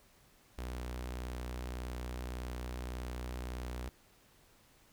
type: tone with notch filter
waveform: sawtooth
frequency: 61.74 Hz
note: B1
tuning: in tune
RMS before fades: -41 dBFS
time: 0.58-3.89 s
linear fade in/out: 0 ms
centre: 150 Hz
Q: 1.5
effects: pink hiss -65 dBFS RMS until 4.92 s